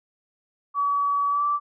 sine tone with pitch glide, 1139 to 1164.3 Hz, C#6 to D6, +47 to -15 cents, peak -20 dBFS, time 0.74-1.6 s, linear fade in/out 50 ms, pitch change +38 cents, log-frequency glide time 1.29-1.44 s, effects none

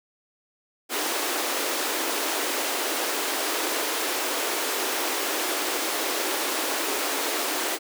pink high-pass noise, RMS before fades -27 dBFS, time 0.89-7.79 s, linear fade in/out 50 ms, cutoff 290 Hz, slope 48 dB/octave, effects none

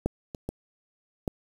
clicks, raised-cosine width 2 ms, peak -11 / -23 / -18 / -14 dBFS, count 4, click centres 0.06 / 0.348 / 0.49 / 1.278 s, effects 7-bit

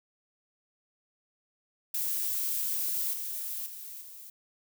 violet noise with level steps, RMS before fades -31 / -36 / -43 / -47 dBFS, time 1.94-4.3 s, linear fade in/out 5 ms, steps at 3.13 / 3.66 / 4.01 s, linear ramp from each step 5 ms, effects none

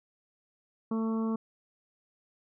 harmonic tone, 223.3 Hz, A3, 26 cents sharp, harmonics 1 / 2 / 3 / 4 / 5 / 6, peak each -28 / -37 / -47 / -46 / -42 / -52 dBFS, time 0.91-1.36 s, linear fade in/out 5 ms, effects none

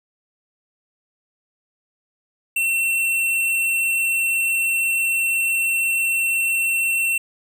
sine tone with hard clipping, 2707 Hz, E7, 45 cents sharp, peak -19 dBFS, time 2.56-7.18 s, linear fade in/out 5 ms, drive 14 dB, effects none

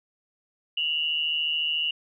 sine tone pair together, 2767 / 2921 Hz, F7 / F#7, -17 / -23 cents, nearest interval minor second, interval 94 cents, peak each -29 / -25 dBFS, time 0.77-1.91 s, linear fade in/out 5 ms, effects none

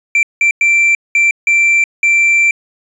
triangle tone bursts at uneven times, 2349 Hz, D7, in tune, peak -6 dBFS, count 6, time 0.15-0.23 / 0.41-0.51 / 0.61-0.95 / 1.15-1.31 / 1.47-1.84 / 2.03-2.51 s, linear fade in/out 2 ms, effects resampled to 22050 Hz

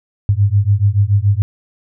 sine beating tone pair, 98 / 105 Hz, G2 / G#2, 0 / +19 cents, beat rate 7 Hz, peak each -13 dBFS, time 0.29-1.42 s, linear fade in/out 0 ms, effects none

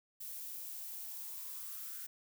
violet noise with high-pass filter sweep, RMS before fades -45 dBFS, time 0.2-2.07 s, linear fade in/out 10 ms, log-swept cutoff 470 to 1500 Hz, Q 6.4, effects none

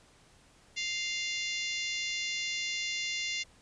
harmonic tone, 698.5 Hz, F5, in tune, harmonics 3 / 4 / 5 / 6 / 7 / 8 / 9 / 10, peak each -36 / -38 / -40 / -42 / -43 / -44 / -45 / -46 dBFS, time 0.76-3.44 s, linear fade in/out 20 ms, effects pink hiss -61 dBFS RMS until 3.61 s + resampled to 22050 Hz

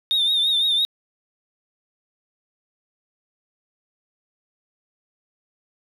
sine tone with vibrato, 3656 Hz, A#7, 34 cents flat, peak -15 dBFS, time 0.11-0.85 s, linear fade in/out 0 ms, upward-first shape triangle, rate 5.9 Hz, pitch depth 74 cents each way, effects tanh soft clip ceiling -15 dBFS + 9-bit

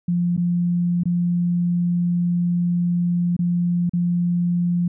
sine tone with dropouts, 174.61 Hz, F3, in tune, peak -17 dBFS, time 0.08-4.88 s, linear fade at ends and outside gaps 5 ms, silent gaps 0.367-0.376 / 1.035-1.055 / 3.366-3.39 / 3.895-3.934 s, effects none

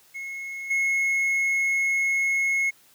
triangle tone with level steps, 2173 Hz, C#7, 35 cents flat, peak -30 / -19 dBFS, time 0.14-2.71 s, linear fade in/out 20 ms, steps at 0.7 s, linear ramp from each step 10 ms, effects white hiss -57 dBFS RMS until 2.94 s + high-pass 60 Hz 12 dB/octave

